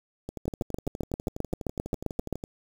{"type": "two click trains", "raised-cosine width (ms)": 2, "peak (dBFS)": [-14, -22], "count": [15, 27], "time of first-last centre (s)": [[0.48, 2.327], [0.29, 2.439]], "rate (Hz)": [7.58, 12.1], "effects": ["7-bit"]}